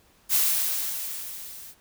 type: noise with level ramp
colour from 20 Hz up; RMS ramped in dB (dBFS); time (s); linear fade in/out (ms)
blue; -20 to -44; 0.29-1.75; 50
effects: pink hiss -60 dBFS RMS until 1.8 s